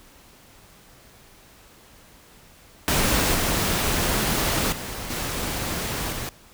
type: noise with level steps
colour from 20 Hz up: pink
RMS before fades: -21 / -23 / -33 / -28 / -31 dBFS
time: 2.88-6.29 s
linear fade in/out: 0 ms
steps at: 3.34 / 4.72 / 5.1 / 6.12 s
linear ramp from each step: 5 ms
effects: pink hiss -51 dBFS RMS until 6.53 s